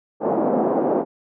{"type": "band-pass noise", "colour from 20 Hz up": "pink", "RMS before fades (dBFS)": -20, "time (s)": [0.2, 1.05], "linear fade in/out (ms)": 50, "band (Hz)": [240, 780], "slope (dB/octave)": 24, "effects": []}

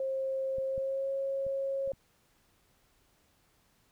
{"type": "tone with pitch glide", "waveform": "sine", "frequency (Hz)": [533, 544.2], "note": ["C5", "C#5"], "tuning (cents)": [32, -32], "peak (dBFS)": -30, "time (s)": [0, 1.92], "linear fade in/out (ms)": 2, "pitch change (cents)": 36, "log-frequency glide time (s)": [0.66, 1.11]}
{"type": "clicks", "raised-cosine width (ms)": 5, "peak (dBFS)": [-35, -33, -37, -41, -38], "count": 5, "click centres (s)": [0.584, 0.779, 1.466, 1.876, 1.935]}
{"effects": ["pink hiss -69 dBFS RMS until 3.91 s"]}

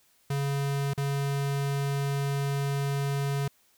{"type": "tone with dropouts", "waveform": "square", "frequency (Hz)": 140, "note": "C#3", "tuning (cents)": 18, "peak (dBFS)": -27, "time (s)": [0.3, 3.48], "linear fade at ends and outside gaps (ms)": 5, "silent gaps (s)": [0.936, 0.976], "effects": ["white hiss -65 dBFS RMS until 3.77 s"]}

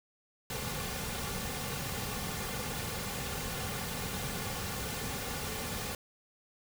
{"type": "noise with comb filter", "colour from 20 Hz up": "pink", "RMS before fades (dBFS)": -37, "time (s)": [0.5, 5.95], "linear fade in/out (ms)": 2, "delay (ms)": 3.1, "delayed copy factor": -0.6, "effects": []}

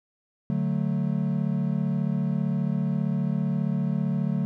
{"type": "chord", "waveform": "triangle", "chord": "D major", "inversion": "none", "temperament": "equal", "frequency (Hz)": [146.83, 185, 220], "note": ["D3", "F#3", "A3"], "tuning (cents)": [0, 0, 0], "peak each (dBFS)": [-25, -25, -27], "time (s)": [0.5, 4.45], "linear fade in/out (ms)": 0, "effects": []}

